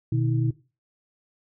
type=tone cluster; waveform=sine; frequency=122.7 / 152.4 / 321.8 Hz; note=B2 / D#3 / E4; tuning=-11 / -36 / -42 cents; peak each=-22 / -28 / -30 dBFS; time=0.12-0.51 s; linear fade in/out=5 ms; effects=noise-tail reverb RT60 0.3 s tail -17 dB re dry